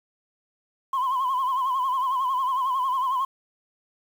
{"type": "tone with vibrato", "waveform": "sine", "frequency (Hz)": 1039, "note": "C6", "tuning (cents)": -12, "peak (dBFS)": -20, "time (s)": [0.93, 3.25], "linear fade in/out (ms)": 5, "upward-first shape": "sine", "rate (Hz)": 11, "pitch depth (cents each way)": 86, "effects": ["tanh soft clip ceiling -19 dBFS", "8-bit"]}